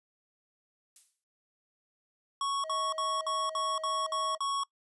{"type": "noise with exponential decay", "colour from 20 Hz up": "violet", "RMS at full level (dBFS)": -47, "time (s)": [0.96, 1.24], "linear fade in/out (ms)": 2, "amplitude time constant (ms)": 60}
{"type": "tone bursts", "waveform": "square", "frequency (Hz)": 1108.7, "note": "C#6", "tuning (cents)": 0, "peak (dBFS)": -30, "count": 8, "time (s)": [2.41, 4.635], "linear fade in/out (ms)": 2, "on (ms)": 230, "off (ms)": 55}
{"type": "tone", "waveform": "triangle", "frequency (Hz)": 634, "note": "D#5", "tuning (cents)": 32, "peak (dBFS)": -37, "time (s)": [2.63, 4.38], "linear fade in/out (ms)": 20}
{"effects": ["noise-tail reverb RT60 0.1 s tail -24 dB re dry", "resampled to 24000 Hz"]}